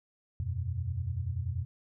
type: chord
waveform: sine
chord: E suspended second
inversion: none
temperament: equal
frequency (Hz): 82.41 / 92.5 / 123.47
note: E2 / F#2 / B2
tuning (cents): 0 / 0 / 0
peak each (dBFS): -36 / -34 / -36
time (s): 0.4-1.65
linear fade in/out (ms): 0
effects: none